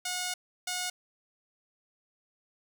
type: tone bursts at uneven times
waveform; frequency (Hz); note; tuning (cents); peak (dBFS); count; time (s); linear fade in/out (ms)
5% pulse; 725; F#5; -35; -20; 2; 0.05-0.34 / 0.67-0.9; 5
effects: none